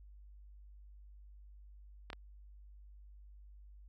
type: clicks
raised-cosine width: 0.3 ms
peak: -27 dBFS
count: 2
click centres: 2.102 / 2.131 s
effects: added 50 Hz sine -53 dBFS peak until 3.88 s